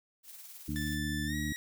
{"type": "noise with tremolo", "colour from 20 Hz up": "blue", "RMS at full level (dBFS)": -47, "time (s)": [0.23, 0.99], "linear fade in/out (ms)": 50, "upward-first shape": "triangle", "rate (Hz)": 19, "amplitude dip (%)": 50}
{"type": "harmonic tone", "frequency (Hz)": 75, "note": "D2", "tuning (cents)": 37, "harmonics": [1, 2, 3, 4], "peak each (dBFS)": [-38, -38, -38, -38], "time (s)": [0.68, 1.53], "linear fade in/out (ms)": 5}
{"type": "tone with pitch glide", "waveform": "sawtooth", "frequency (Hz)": [1760, 1908.2], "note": ["A6", "A#6"], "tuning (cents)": [0, 40], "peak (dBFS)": -34, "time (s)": [0.76, 1.56], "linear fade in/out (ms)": 0, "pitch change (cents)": 140, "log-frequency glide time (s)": [1.26, 1.35]}
{"effects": []}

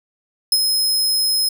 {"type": "tone with ADSR envelope", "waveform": "sawtooth", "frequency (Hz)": 5130, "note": "E8", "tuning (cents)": -48, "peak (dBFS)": -8, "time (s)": [0.52, 1.49], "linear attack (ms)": 3, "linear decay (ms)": 51, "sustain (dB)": -5, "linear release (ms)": 6, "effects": []}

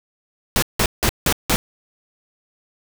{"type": "noise bursts", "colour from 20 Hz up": "pink", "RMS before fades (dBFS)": -17, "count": 5, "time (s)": [0.56, 1.56], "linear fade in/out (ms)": 0, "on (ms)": 64, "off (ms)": 170, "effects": []}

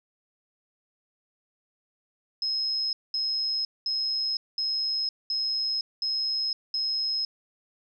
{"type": "tone bursts", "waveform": "sine", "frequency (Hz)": 5140, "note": "E8", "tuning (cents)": -45, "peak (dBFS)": -25, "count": 7, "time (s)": [2.42, 7.25], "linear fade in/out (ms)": 2, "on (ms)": 510, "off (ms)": 210, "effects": []}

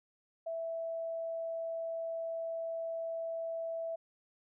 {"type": "tone", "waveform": "sine", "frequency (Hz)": 659.3, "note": "E5", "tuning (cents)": 0, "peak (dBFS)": -35, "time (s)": [0.46, 3.96], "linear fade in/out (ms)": 10, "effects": []}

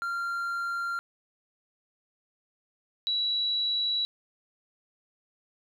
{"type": "tone pair in turn", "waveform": ["triangle", "sine"], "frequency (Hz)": [1385, 3917], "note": ["F6", "B7"], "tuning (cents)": [-15, -15], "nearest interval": "octave + tritone", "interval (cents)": 1800, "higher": "second", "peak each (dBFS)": [-27, -25], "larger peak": "second", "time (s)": [[0.02, 0.99], [3.07, 4.05]], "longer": "second", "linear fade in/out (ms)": 0, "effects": []}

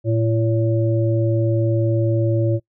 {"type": "harmonic tone", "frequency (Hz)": 113, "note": "A2", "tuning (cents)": 47, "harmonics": [1, 3, 5], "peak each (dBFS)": [-17, -22, -24], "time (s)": [0.04, 2.6], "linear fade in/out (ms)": 50, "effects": ["noise-tail reverb RT60 0.1 s tail -23 dB re dry"]}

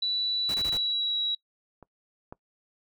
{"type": "tone with pitch glide", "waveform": "sine", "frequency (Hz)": [3951, 3879], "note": ["B7", "B7"], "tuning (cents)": [0, -32], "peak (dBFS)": -25, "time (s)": [0.02, 1.35], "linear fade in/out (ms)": 5, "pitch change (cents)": -32, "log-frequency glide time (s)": [0.43, 1.19]}
{"type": "noise bursts", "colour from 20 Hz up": "pink", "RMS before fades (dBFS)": -38, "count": 4, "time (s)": [0.49, 0.773], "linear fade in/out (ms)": 2, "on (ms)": 52, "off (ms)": 25}
{"type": "clicks", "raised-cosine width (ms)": 1, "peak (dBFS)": [-33, -26], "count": 2, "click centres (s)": [1.827, 2.325]}
{"effects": ["noise-tail reverb RT60 0.1 s tail -22 dB re dry"]}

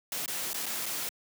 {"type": "noise with dropouts", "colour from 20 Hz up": "white", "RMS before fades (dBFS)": -34, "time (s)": [0.12, 1.09], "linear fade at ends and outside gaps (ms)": 1, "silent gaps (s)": [[0.26, 0.279], [0.532, 0.543], [0.658, 0.664], [0.858, 0.863]], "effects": ["high-pass 150 Hz 12 dB/octave"]}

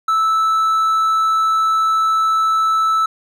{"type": "tone", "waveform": "triangle", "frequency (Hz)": 1313, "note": "E6", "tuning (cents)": -7, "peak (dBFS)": -11, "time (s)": [0.08, 3.06], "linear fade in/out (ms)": 5, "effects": []}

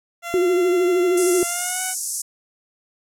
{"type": "tone with pitch glide", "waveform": "15% pulse", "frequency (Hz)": [686, 743.8], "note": ["F5", "F#5"], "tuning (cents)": [-31, 9], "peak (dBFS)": -21, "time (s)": [0.22, 1.95], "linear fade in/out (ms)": 50, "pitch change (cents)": 140, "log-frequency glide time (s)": [1.44, 1.82]}
{"type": "tone with vibrato", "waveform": "sine", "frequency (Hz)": 360.4, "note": "F#4", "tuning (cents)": -45, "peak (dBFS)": -15, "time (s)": [0.34, 1.43], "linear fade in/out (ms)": 0, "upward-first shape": "sine", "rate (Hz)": 13, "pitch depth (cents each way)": 58}
{"type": "band-pass noise", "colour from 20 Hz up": "white", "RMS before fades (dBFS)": -27, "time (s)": [1.17, 2.22], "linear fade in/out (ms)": 5, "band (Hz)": [5600, 11000], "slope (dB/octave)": 48}
{"effects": []}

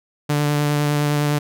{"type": "tone with vibrato", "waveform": "sawtooth", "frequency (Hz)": 147.1, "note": "D3", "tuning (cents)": 3, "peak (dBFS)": -13, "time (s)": [0.29, 1.39], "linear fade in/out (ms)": 10, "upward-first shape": "sine", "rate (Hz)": 9.8, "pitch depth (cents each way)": 13, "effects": []}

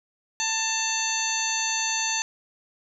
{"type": "harmonic tone", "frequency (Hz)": 890, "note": "A5", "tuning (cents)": 20, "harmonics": [1, 2, 3, 4, 5, 7, 8], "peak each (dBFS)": [-32, -33, -31, -34, -32, -28, -34], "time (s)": [0.4, 2.22], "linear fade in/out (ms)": 0, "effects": []}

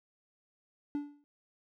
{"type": "tone with exponential decay", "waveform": "triangle", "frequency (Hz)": 290, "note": "D4", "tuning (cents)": -22, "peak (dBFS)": -27, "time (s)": [0.95, 1.24], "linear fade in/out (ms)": 0, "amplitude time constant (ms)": 62, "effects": []}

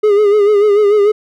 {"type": "tone with vibrato", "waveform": "triangle", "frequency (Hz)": 413.8, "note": "G#4", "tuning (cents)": -6, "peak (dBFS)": -5, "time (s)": [0.03, 1.12], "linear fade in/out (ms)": 10, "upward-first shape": "sine", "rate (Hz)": 6.8, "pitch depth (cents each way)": 59, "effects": []}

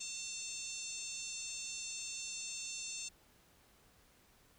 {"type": "harmonic tone with a mistuned harmonic", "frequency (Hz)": 898, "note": "A5", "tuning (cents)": 35, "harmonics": [3, 4, 5, 6, 7, 8, 9], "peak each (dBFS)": [-49, -51, -50, -52, -47, -47, -51], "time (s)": [0, 3.09], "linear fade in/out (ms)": 10, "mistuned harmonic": 5, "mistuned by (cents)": -49, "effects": ["pink hiss -67 dBFS RMS until 4.58 s"]}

